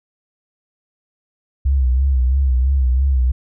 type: tone with vibrato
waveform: sine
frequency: 65.41 Hz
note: C2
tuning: in tune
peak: -12 dBFS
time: 1.65-3.32 s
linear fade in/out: 10 ms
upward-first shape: sine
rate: 3 Hz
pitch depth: 89 cents each way
effects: none